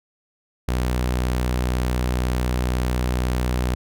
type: tone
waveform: sawtooth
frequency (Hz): 62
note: B1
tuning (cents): +7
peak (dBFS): -16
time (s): 0.68-3.75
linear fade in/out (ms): 5
effects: none